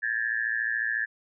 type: tone with amplitude modulation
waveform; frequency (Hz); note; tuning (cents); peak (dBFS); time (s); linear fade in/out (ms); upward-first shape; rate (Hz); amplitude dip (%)
sine; 1719; A6; -41; -21; 0.02-1.06; 20; sine; 114; 100
effects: none